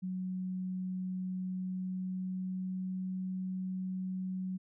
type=tone with pitch glide; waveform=sine; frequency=185 to 186.29 Hz; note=F#3 to F#3; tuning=0 to +12 cents; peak=-34 dBFS; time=0.02-4.58 s; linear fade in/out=20 ms; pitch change=+12 cents; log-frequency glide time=1.44-3.1 s; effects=none